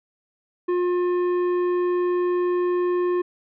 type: tone with tanh clipping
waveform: triangle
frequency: 356.2 Hz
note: F4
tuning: 34 cents sharp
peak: -21 dBFS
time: 0.68-3.22 s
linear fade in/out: 10 ms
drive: 14 dB
effects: none